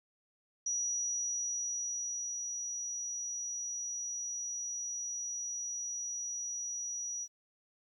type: tone with ADSR envelope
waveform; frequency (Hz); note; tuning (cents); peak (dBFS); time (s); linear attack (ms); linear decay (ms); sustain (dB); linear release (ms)
sine; 5820; F#8; -29; -31; 0.66-7.28; 6; 1700; -5; 52
effects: 12-bit